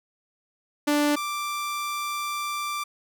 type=tone pair in turn; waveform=sawtooth; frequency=293.7 / 1176.9 Hz; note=D4 / D6; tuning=0 / +3 cents; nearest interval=2 octaves; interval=2403 cents; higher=second; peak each=-16 / -24 dBFS; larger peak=first; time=0.87-1.16 / 1.16-2.84 s; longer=second; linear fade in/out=10 ms; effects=none